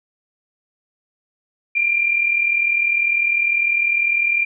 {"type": "tone pair together", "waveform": "sine", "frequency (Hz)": [2349, 2389], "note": ["D7", "D7"], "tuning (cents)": [0, 29], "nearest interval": "unison", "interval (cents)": 29, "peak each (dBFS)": [-22, -16], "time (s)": [1.75, 4.45], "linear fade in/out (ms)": 10, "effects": []}